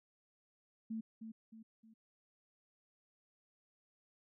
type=tone with echo; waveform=sine; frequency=222.6 Hz; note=A3; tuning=20 cents sharp; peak=-38 dBFS; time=0.9-1.01 s; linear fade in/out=10 ms; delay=310 ms; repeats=3; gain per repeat=-7 dB; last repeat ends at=1.94 s; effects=none